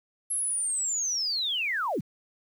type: linear sweep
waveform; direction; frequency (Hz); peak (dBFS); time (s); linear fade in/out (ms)
sine; down; 11175 to 103.5; -26; 0.3-2.01; 10
effects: 9-bit